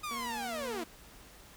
sawtooth linear sweep, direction down, 1244.5 to 310 Hz, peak -32 dBFS, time 0.03-0.84 s, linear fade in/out 10 ms
sawtooth tone with vibrato, 235.7 Hz, A#3, 19 cents sharp, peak -38 dBFS, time 0.11-0.84 s, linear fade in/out 2 ms, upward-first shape square, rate 19 Hz, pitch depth 23 cents each way
effects added 50 Hz sine -63 dBFS peak until 1.56 s + pink hiss -55 dBFS RMS until 1.56 s

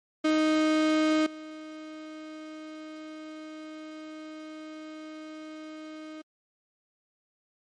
35% pulse tone with level steps, 311.1 Hz, D#4, in tune, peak -20 / -38 dBFS, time 0.24-6.22 s, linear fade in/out 10 ms, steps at 1.26 s, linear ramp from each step 5 ms, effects low-pass 5000 Hz 12 dB/octave + MP3 48 kbps

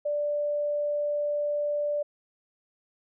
sine tone, 587.3 Hz, D5, in tune, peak -25 dBFS, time 0.05-2.03 s, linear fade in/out 10 ms, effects none

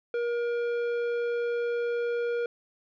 sine tone with tanh clipping, 474.8 Hz, A#4, 32 cents sharp, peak -28 dBFS, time 0.14-2.46 s, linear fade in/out 2 ms, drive 11 dB, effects none

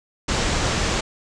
pink low-pass noise, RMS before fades -22 dBFS, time 0.28-1.01 s, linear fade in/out 10 ms, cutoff 7900 Hz, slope 48 dB/octave, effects none

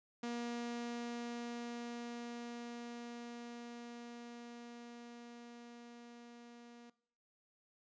sawtooth tone with level ramp, 237.7 Hz, A#3, 34 cents sharp, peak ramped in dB -35 to -51 dBFS, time 0.23-6.9 s, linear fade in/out 5 ms, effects noise-tail reverb RT60 0.6 s tail -20 dB re dry + resampled to 16000 Hz

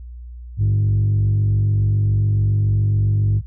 sine tone with frequency modulation, 103.83 Hz, G#2, in tune, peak -12 dBFS, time 0.57-3.42 s, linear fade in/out 50 ms, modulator 47.2 Hz, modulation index 0.44, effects tanh soft clip ceiling -12 dBFS + added 60 Hz sine -32 dBFS peak until 3.46 s

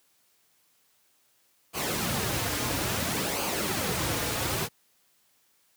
pink noise with flanger, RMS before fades -29 dBFS, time 1.73-4.69 s, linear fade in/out 50 ms, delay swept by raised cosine 0.54 to 5.34 ms, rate 0.59 Hz, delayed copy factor -0.55, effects white hiss -67 dBFS RMS until 5.76 s + high-pass 80 Hz 12 dB/octave

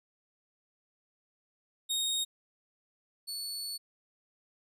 sawtooth tone pair in turn, 3729 / 4435 Hz, A#7 / C#8, 0 / 0 cents, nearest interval minor third, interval 300 cents, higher second, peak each -26 / -33 dBFS, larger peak first, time 1.89-2.25 / 3.27-3.78 s, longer second, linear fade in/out 20 ms, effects resampled to 32000 Hz

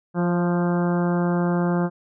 harmonic tone with a mistuned harmonic, 174.61 Hz, F3, in tune, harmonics 1 / 2 / 3 / 4 / 5 / 6 / 7 / 8 / 9, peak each -20 / -26 / -30 / -32 / -34 / -36 / -37 / -38 / -39 dBFS, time 0.14-1.9 s, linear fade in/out 50 ms, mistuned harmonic 3, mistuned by +18 cents, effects none

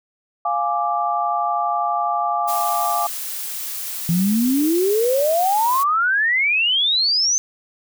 sine chord, D diminished, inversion first, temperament equal, 698.5 / 830.6 / 1174.7 Hz, F5 / Ab5 / D6, 0 / 0 / 0 cents, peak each -22 / -23 / -22 dBFS, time 0.45-3.07 s, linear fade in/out 5 ms
blue noise, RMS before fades -28 dBFS, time 2.47-5.84 s, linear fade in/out 20 ms
sine exponential sweep, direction up, 164.81 to 6300 Hz, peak -15 dBFS, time 4.09-7.38 s, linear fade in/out 0 ms
effects none

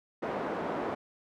pink band-pass noise, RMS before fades -34 dBFS, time 0.22-0.95 s, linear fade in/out 10 ms, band 320 to 970 Hz, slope 12 dB/octave, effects none

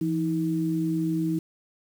sine tone pair together, 167.48 / 319.1 Hz, E3 / D#4, +28 / +44 cents, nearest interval major seventh, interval 1116 cents, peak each -27 / -25 dBFS, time 0.01-1.39 s, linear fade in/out 5 ms, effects 8-bit

